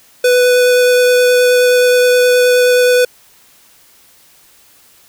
square tone with vibrato, 496 Hz, B4, 7 cents sharp, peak -8 dBFS, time 0.24-3.05 s, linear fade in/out 5 ms, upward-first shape triangle, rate 9.5 Hz, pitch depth 9 cents each way, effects white hiss -47 dBFS RMS until 5.08 s

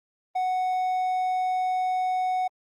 triangle tone, 740 Hz, F#5, in tune, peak -21 dBFS, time 0.35-2.48 s, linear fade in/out 10 ms, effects Opus 32 kbps

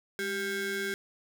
35% pulse ring-modulated tone, 597 Hz, D5, 28 cents sharp, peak -26 dBFS, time 0.19-0.94 s, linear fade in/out 0 ms, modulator 988 Hz, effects none

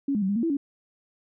sine tone with pitch steps, 278.4 / 208.5 / 190.3 / 202.5 / 231.7 / 331.1 / 281.9 Hz, C#4 / G#3 / F#3 / G#3 / A#3 / E4 / C#4, +8 / +7 / +49 / -43 / -10 / +8 / +29 cents, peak -22 dBFS, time 0.08-0.57 s, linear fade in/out 5 ms, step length 70 ms, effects none

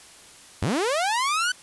sawtooth linear sweep, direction up, 69.5 to 1522 Hz, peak -18 dBFS, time 0.62-1.52 s, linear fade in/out 5 ms, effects white hiss -48 dBFS RMS until 1.62 s + resampled to 24000 Hz

